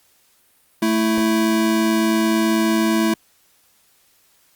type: tone pair together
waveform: square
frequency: 220.5 / 329.6 Hz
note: A3 / E4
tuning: +4 / 0 cents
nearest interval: perfect fifth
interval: 696 cents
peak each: -19 dBFS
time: 0.82-3.14 s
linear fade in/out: 5 ms
effects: white hiss -58 dBFS RMS until 4.55 s + Opus 48 kbps